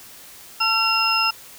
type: tone cluster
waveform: sine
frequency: 887 / 1352 / 2760 / 5150 Hz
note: A5 / E6 / F7 / E8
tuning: +14 / +43 / -21 / -41 cents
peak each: -26 / -22 / -21 / -22 dBFS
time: 0.6-1.31 s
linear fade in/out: 10 ms
effects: white hiss -43 dBFS RMS until 1.58 s